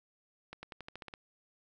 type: accelerating click train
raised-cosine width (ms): 0.3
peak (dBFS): -28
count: 9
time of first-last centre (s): 0.53-1.138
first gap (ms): 100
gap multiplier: 0.92
effects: none